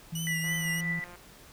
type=tone with pitch glide; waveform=sine; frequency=163.2 to 167.89 Hz; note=E3 to E3; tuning=-17 to +32 cents; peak=-32 dBFS; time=0.12-1 s; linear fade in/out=10 ms; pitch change=+49 cents; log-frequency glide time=0.59-0.85 s
type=tone with vibrato; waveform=15% pulse; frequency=2921 Hz; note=F#7; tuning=23 cents flat; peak=-28 dBFS; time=0.15-0.81 s; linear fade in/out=5 ms; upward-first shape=triangle; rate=3.1 Hz; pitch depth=73 cents each way
type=tone with tremolo; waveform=sine; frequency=1975.5 Hz; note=B6; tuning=in tune; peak=-28 dBFS; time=0.27-1.04 s; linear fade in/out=0 ms; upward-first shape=triangle; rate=5.1 Hz; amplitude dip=55%
type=click train; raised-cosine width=0.5 ms; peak=-34 dBFS; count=127; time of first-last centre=0.44-1.156 s; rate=176 Hz
effects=pink hiss -53 dBFS RMS until 1.52 s